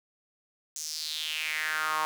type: tone with high-pass filter sweep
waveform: sawtooth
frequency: 155.56 Hz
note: D#3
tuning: in tune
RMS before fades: -32 dBFS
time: 0.76-2.05 s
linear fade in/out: 0 ms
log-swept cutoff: 6600 to 990 Hz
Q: 4.3
effects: none